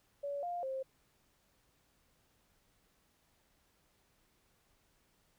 sine tone with pitch steps, 568 / 702 / 530 Hz, C#5 / F5 / C5, +42 / +9 / +22 cents, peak -36 dBFS, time 0.23-0.83 s, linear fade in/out 10 ms, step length 200 ms, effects pink hiss -73 dBFS RMS until 5.38 s

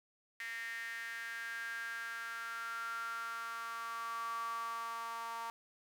sawtooth tone with high-pass filter sweep, 230 Hz, A#3, 23 cents flat, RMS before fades -42 dBFS, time 0.4-5.5 s, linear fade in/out 0 ms, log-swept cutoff 1900 to 1000 Hz, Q 9.2, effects none

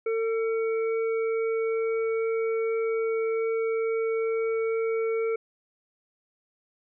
harmonic tone, 449.8 Hz, A4, 38 cents sharp, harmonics 1 / 3 / 5, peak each -24 / -39 / -39 dBFS, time 0.06-5.36 s, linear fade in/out 5 ms, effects none

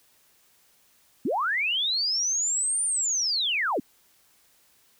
sine linear two-way sweep, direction up then down, 192.5 to 9250 to 192.5 Hz, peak -23 dBFS, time 1.25-3.8 s, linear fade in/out 5 ms, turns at 2.84 s, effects white hiss -62 dBFS RMS until 4.99 s

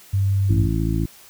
sine tone, 98 Hz, G2, in tune, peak -16 dBFS, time 0.13-0.67 s, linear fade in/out 10 ms
harmonic tone, 55 Hz, A1, in tune, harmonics 1 / 2 / 3 / 4 / 5 / 6, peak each -23 / -24 / -25 / -32 / -28 / -28 dBFS, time 0.49-1.06 s, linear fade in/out 10 ms
effects white hiss -47 dBFS RMS until 1.29 s

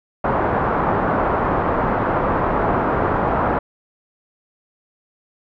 white low-pass noise, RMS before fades -19 dBFS, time 0.24-3.59 s, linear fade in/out 5 ms, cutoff 1200 Hz, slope 24 dB/octave, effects none

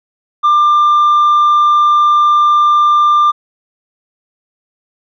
sine tone with tanh clipping, 1192 Hz, D6, 25 cents sharp, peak -7 dBFS, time 0.43-3.32 s, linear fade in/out 20 ms, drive 2 dB, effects none

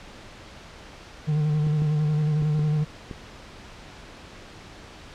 triangle tone with vibrato, 151.5 Hz, D#3, 46 cents flat, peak -18 dBFS, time 1.27-2.85 s, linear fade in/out 20 ms, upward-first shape square, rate 11 Hz, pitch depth 27 cents each way
clicks, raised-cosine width 3 ms, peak -22 dBFS, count 5, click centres 1.668 / 1.82 / 2.423 / 2.593 / 3.112 s
effects pink hiss -44 dBFS RMS until 5.14 s + low-pass 5000 Hz 12 dB/octave

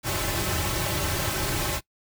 pink noise with comb filter, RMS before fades -27 dBFS, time 0.03-1.81 s, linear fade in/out 50 ms, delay 4.2 ms, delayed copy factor -0.8, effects noise-tail reverb RT60 0.1 s tail -21 dB re dry

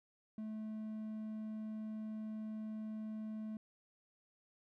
triangle tone, 216.8 Hz, A3, 25 cents flat, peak -39 dBFS, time 0.38-3.57 s, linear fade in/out 2 ms, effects none

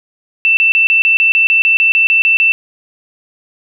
sine tone bursts, 2670 Hz, E7, 22 cents sharp, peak -7 dBFS, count 14, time 0.45-2.52 s, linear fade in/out 0 ms, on 120 ms, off 30 ms, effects none

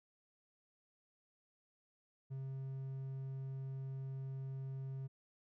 triangle tone, 134 Hz, C3, 42 cents sharp, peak -39 dBFS, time 2.3-5.08 s, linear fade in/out 20 ms, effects none

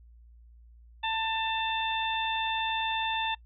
harmonic tone, 891 Hz, A5, 22 cents sharp, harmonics 1 / 2 / 3 / 4, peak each -30 / -36 / -35 / -34 dBFS, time 1.03-3.35 s, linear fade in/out 10 ms, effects noise-tail reverb RT60 0.1 s tail -24 dB re dry + added 58 Hz sine -51 dBFS peak until 3.45 s

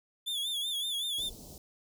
45% pulse tone with vibrato, 3458 Hz, A7, 31 cents flat, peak -31 dBFS, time 0.26-1.3 s, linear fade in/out 20 ms, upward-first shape sine, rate 5.3 Hz, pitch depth 84 cents each way
pink band-stop noise, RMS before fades -48 dBFS, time 1.18-1.58 s, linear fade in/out 2 ms, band 670 to 4400 Hz, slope 24 dB/octave
effects none

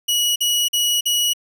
sawtooth tone bursts, 2918 Hz, F#7, 25 cents flat, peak -13 dBFS, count 4, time 0.08-1.335 s, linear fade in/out 10 ms, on 280 ms, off 45 ms, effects none

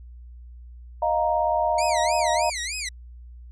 sine chord, Eb suspended second, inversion none, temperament just, 622.3 / 700 / 933.4 Hz, Eb5 / F5 / Bb5, 0 / +4 / +2 cents, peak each -24 dBFS, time 1.02-2.5 s, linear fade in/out 5 ms
15% pulse tone with vibrato, 2188 Hz, C#7, 23 cents flat, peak -21 dBFS, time 1.78-2.89 s, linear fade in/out 5 ms, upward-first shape sine, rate 3.3 Hz, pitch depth 260 cents each way
effects added 60 Hz sine -40 dBFS peak until 3.51 s + resampled to 22050 Hz

